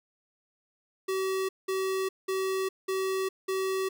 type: tone bursts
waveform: square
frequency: 381.1 Hz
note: G4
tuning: 49 cents flat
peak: -28 dBFS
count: 5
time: 1.08-3.89 s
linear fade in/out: 10 ms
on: 410 ms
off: 190 ms
effects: 11-bit